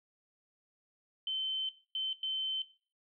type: tone bursts at uneven times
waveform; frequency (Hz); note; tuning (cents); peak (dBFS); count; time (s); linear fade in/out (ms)
sine; 3080; G7; -31; -32; 3; 1.27-1.69 / 1.95-2.13 / 2.23-2.62; 2
effects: noise-tail reverb RT60 0.4 s tail -17 dB re dry